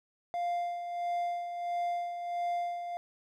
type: tone with tremolo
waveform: triangle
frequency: 698.5 Hz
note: F5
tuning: in tune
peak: -27 dBFS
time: 0.34-2.97 s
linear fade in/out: 0 ms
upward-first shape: sine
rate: 1.5 Hz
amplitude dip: 55%
effects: none